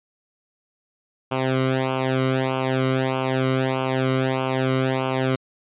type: tone with flanger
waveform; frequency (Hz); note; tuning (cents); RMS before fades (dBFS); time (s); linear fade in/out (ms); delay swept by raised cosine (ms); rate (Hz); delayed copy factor
sawtooth; 131.1; C3; +4; -22; 1.31-5.36; 10; 0.53 to 1.18; 1.6; -0.95
effects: resampled to 8000 Hz